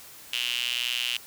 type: tone with high-pass filter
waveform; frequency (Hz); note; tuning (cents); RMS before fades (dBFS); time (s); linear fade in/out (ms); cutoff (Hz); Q
sawtooth; 121.6; B2; -26; -29; 0.33-1.17; 0; 2900; 6.7
effects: white hiss -47 dBFS RMS until 1.26 s